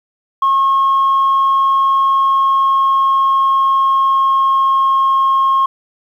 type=tone with pitch glide; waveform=sine; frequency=1084 to 1077.1 Hz; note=C#6 to C6; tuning=-39 to +50 cents; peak=-8 dBFS; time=0.42-5.66 s; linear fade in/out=5 ms; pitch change=-11 cents; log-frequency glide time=2.09-5.24 s; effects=tanh soft clip ceiling -7 dBFS + 8-bit